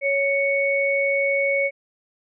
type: tone pair together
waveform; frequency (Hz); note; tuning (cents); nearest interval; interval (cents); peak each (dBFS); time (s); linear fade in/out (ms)
sine; 556 / 2222; C#5 / C#7; +5 / +4; 2 octaves; 2399; -21; 0.01-1.71; 50
effects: none